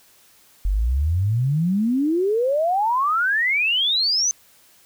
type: exponential sweep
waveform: sine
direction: up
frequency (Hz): 44.48 to 6272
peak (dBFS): -17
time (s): 0.65-4.31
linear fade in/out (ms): 0
effects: white hiss -54 dBFS RMS until 4.85 s